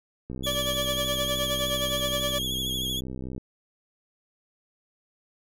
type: click train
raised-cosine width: 3 ms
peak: -23 dBFS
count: 199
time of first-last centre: 0.3-3.379 s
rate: 64.3 Hz
type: tone with vibrato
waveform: 40% pulse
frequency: 3322 Hz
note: G#7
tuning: in tune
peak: -27 dBFS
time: 0.43-3.01 s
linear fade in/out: 20 ms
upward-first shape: sine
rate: 13 Hz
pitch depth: 51 cents each way
type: tone with tremolo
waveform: sawtooth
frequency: 581 Hz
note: D5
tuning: 19 cents flat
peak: -22 dBFS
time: 0.46-2.39 s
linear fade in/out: 10 ms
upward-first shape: sine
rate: 9.6 Hz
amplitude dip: 70%
effects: none